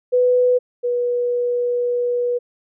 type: tone pair in turn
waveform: sine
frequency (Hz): 496.9 / 486.4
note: B4 / B4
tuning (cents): +11 / -26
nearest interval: unison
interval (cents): 37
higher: first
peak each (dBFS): -12 / -17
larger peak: first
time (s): 0.12-0.59 / 0.83-2.39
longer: second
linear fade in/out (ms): 20
effects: none

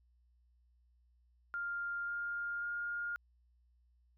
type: tone with pitch steps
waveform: sine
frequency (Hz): 1400 / 1408.1 / 1416.3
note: F6 / F6 / F6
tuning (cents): +4 / +14 / +24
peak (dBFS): -36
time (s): 1.54-3.16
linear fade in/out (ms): 0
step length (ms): 540
effects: added 60 Hz sine -67 dBFS peak until 4.17 s

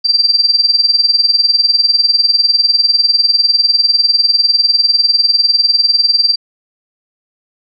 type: tone with tremolo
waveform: sine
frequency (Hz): 4699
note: D8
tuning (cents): 0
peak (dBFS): -4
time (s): 0.04-6.36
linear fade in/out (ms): 20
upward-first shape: triangle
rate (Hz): 20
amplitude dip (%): 90
effects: none

